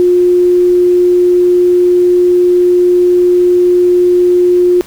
sine tone, 356.7 Hz, F4, 37 cents sharp, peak -5 dBFS, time 0-4.81 s, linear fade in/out 0 ms, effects pink hiss -36 dBFS RMS until 4.86 s

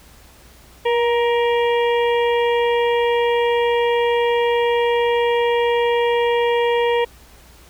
harmonic tone with a mistuned harmonic, 470 Hz, A#4, 14 cents sharp, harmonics 1 / 2 / 4 / 5 / 6 / 7, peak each -16 / -22 / -28 / -30 / -32 / -33 dBFS, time 0.85-7.05 s, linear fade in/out 10 ms, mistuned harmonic 1, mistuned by +20 cents, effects added 60 Hz sine -48 dBFS peak until 7.69 s + pink hiss -48 dBFS RMS until 7.69 s

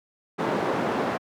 white band-pass noise, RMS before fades -26 dBFS, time 0.38-1.18 s, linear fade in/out 20 ms, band 160 to 790 Hz, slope 12 dB/octave, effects high-pass 100 Hz 12 dB/octave

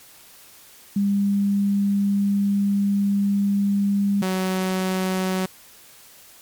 sine / sawtooth tone pair in turn, 200.5 / 187 Hz, G3 / F#3, +39 / +19 cents, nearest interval minor second, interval 120 cents, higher first, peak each -17 dBFS, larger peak neither, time 0.96-4.22 / 4.22-5.46 s, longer first, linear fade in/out 5 ms, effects white hiss -48 dBFS RMS until 6.41 s + MP3 96 kbps

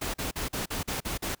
pink noise bursts, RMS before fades -32 dBFS, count 8, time 0.01-1.351 s, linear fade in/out 10 ms, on 130 ms, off 43 ms, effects pink hiss -65 dBFS RMS until 1.4 s

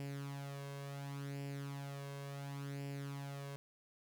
sawtooth tone with flanger, 140 Hz, C#3, 18 cents sharp, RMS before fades -45 dBFS, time 0-3.56 s, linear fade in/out 0 ms, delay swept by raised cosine 0.39 to 1.89 ms, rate 0.7 Hz, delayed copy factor +0.6, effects none

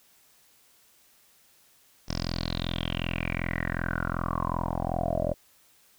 10% pulse tone with low-pass filter sweep, 42.66 Hz, F1, 40 cents flat, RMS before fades -30 dBFS, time 2.08-5.34 s, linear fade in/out 10 ms, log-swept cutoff 5500 to 570 Hz, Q 8.4, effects white hiss -61 dBFS RMS until 5.98 s

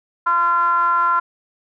triangle ring-modulated tone, 171.8 Hz, F3, 28 cents flat, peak -9 dBFS, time 0.26-1.2 s, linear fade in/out 10 ms, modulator 1200 Hz, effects none

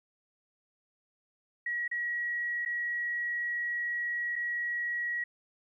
sine tone with dropouts, 1913 Hz, A#6, 44 cents sharp, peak -30 dBFS, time 1.66-5.24 s, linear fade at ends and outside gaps 5 ms, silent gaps 1.879-1.913 / 2.651-2.659 / 4.357-4.361 s, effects 12-bit

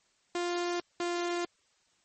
sawtooth tone pair in turn, 350 / 348.2 Hz, F4 / F4, +4 / -5 cents, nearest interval unison, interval 9 cents, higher first, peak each -26 dBFS, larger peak neither, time 0.35-0.8 / 1-1.45 s, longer neither, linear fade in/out 2 ms, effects white hiss -70 dBFS RMS until 2.04 s + MP3 32 kbps

